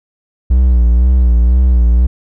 triangle tone with vibrato, 60.9 Hz, B1, 24 cents flat, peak -4 dBFS, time 0.5-2.07 s, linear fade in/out 10 ms, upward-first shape sine, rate 2 Hz, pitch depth 76 cents each way, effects none

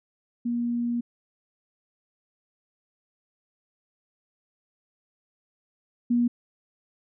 sine tone pair in turn, 238.1 / 239.9 Hz, A#3 / A#3, +37 / +50 cents, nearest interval unison, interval 13 cents, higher second, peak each -24 / -19 dBFS, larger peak second, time 0.45-1.01 / 6.1-6.28 s, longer first, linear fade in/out 10 ms, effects none

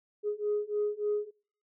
sine beating tone pair, 415.3 / 418.7 Hz, G#4 / G#4, 0 / +14 cents, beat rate 3.4 Hz, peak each -31 / -30 dBFS, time 0.23-1.31 s, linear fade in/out 50 ms, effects noise-tail reverb RT60 0.5 s tail -26 dB re dry + tanh soft clip ceiling -22 dBFS

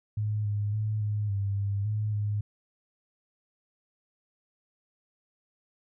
sine tone with pitch steps, 106 / 103.4 / 107.3 / 104.8 / 99.5 / 100.1 / 106.5 / 104 Hz, G#2 / G#2 / A2 / G#2 / G2 / G2 / G#2 / G#2, +36 / -7 / -43 / +16 / +26 / +37 / +44 / +3 cents, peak -26 dBFS, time 0.17-2.41 s, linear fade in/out 5 ms, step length 280 ms, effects none

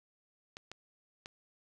clicks, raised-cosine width 0.2 ms, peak -27 dBFS, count 3, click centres 0.569 / 0.716 / 1.259 s, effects none

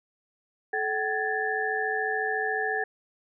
sine tone cluster, 432.6 / 762 / 1676 / 1770 Hz, A4 / G5 / G#6 / A6, -29 / -49 / +15 / +10 cents, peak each -31 dBFS, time 0.73-2.84 s, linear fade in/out 5 ms, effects none

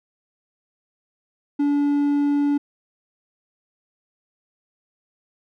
triangle tone, 287.6 Hz, D4, 36 cents flat, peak -15 dBFS, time 1.59-2.58 s, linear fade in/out 10 ms, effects none

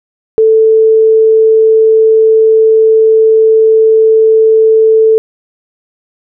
sine tone, 441.7 Hz, A4, 7 cents sharp, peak -3 dBFS, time 0.38-5.18 s, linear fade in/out 0 ms, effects none

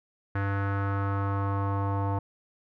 square tone with low-pass filter sweep, 99.1 Hz, G2, 19 cents sharp, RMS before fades -28 dBFS, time 0.35-2.19 s, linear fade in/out 5 ms, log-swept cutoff 1600 to 940 Hz, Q 3.8, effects none

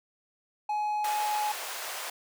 triangle tone, 842 Hz, G#5, 24 cents sharp, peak -25 dBFS, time 0.69-1.52 s, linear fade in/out 5 ms
pink high-pass noise, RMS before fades -37 dBFS, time 1.04-2.1 s, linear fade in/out 5 ms, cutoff 580 Hz, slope 24 dB/octave
effects none

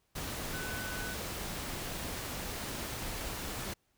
sine tone in noise, 1501 Hz, F#6, 24 cents sharp, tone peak -41 dBFS, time 0.53-1.14 s, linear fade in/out 10 ms, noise pink, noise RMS -39 dBFS, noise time 0.15-3.74 s, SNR -5 dB, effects pink hiss -75 dBFS RMS until 3.97 s

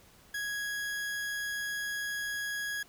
40% pulse tone, 1661.2 Hz, G#6, in tune, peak -32 dBFS, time 0.34-2.83 s, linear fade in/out 5 ms, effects pink hiss -59 dBFS RMS until 2.88 s

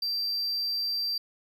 triangle tone, 4699 Hz, D8, in tune, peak -26 dBFS, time 0.02-1.18 s, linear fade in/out 5 ms, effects none

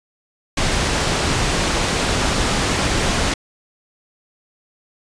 pink low-pass noise, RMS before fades -19 dBFS, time 0.57-3.34 s, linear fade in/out 5 ms, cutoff 8000 Hz, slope 12 dB/octave, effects resampled to 22050 Hz

